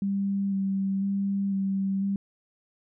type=tone with vibrato; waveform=sine; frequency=196 Hz; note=G3; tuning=in tune; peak=-24 dBFS; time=0.02-2.16 s; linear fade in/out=2 ms; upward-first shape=square; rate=1 Hz; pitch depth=15 cents each way; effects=none